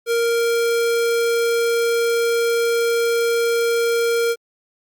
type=tone; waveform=square; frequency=466.2 Hz; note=A#4; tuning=in tune; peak=-17 dBFS; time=0.06-4.36 s; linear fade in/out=50 ms; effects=Opus 48 kbps